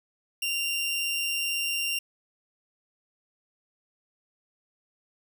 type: tone with amplitude modulation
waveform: sawtooth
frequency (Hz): 2778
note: F7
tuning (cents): -10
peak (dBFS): -22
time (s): 0.42-1.99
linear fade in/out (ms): 5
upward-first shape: sine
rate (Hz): 164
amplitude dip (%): 30
effects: none